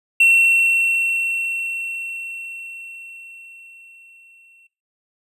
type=tone with exponential decay; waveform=triangle; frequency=2714 Hz; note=E7; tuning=50 cents sharp; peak=-8 dBFS; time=0.2-4.67 s; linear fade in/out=5 ms; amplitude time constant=970 ms; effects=noise-tail reverb RT60 0.3 s tail -17 dB re dry + resampled to 32000 Hz